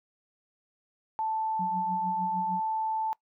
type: tone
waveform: sine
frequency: 880 Hz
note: A5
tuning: in tune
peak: -27 dBFS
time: 1.19-3.13 s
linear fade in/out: 0 ms
type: tone with tremolo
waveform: sine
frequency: 182.9 Hz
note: F#3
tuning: 20 cents flat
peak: -31 dBFS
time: 1.59-2.6 s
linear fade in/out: 5 ms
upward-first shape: triangle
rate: 6.6 Hz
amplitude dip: 95%
effects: noise-tail reverb RT60 0.1 s tail -22 dB re dry